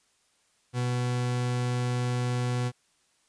40% pulse tone, 123.47 Hz, B2, in tune, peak -25 dBFS, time 0.73-2.72 s, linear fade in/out 50 ms, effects white hiss -68 dBFS RMS until 3.28 s + resampled to 22050 Hz

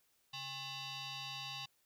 sine tone with frequency modulation, 137.1 Hz, C#3, 19 cents flat, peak -40 dBFS, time 0.33-1.66 s, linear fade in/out 10 ms, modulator 944 Hz, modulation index 4.8, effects tanh soft clip ceiling -40 dBFS + white hiss -75 dBFS RMS until 1.85 s

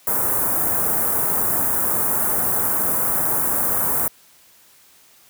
white band-stop noise, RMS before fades -20 dBFS, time 0.07-4.08 s, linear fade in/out 2 ms, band 1400 to 10000 Hz, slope 24 dB/octave, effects white hiss -52 dBFS RMS until 5.29 s + high-pass 60 Hz 12 dB/octave

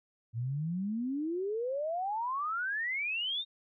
sine exponential sweep, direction up, 111 to 3739 Hz, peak -31 dBFS, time 0.33-3.45 s, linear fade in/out 50 ms, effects none

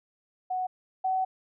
sine tone pair in turn, 740 / 753.8 Hz, F#5 / F#5, 0 / +32 cents, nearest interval unison, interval 32 cents, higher second, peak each -27 / -24 dBFS, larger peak second, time 0.5-0.67 / 1.04-1.25 s, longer second, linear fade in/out 10 ms, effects none

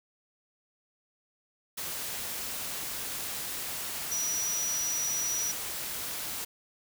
sine tone in noise, 5840 Hz, F#8, 24 cents flat, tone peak -29 dBFS, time 4.11-5.52 s, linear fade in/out 10 ms, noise white, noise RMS -36 dBFS, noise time 1.77-6.45 s, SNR +4 dB, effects none

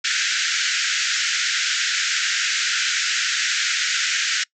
pink band-pass noise, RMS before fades -22 dBFS, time 0.04-4.44 s, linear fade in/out 10 ms, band 1400 to 7400 Hz, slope 96 dB/octave, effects noise-tail reverb RT60 0.1 s tail -24 dB re dry

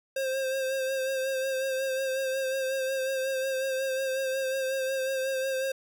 square tone with vibrato, 530 Hz, C5, 22 cents sharp, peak -28 dBFS, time 0.16-5.72 s, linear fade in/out 5 ms, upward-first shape sine, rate 5.5 Hz, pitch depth 30 cents each way, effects none

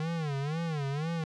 square tone with vibrato, 152 Hz, D#3, 40 cents flat, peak -31 dBFS, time 0-1.24 s, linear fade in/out 2 ms, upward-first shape sine, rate 2 Hz, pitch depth 180 cents each way, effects low-pass 5000 Hz 12 dB/octave

